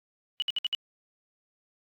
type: tone bursts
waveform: sine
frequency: 2946 Hz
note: F#7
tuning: 8 cents flat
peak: -25 dBFS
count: 5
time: 0.4-0.749 s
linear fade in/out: 0 ms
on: 21 ms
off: 61 ms
effects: AAC 64 kbps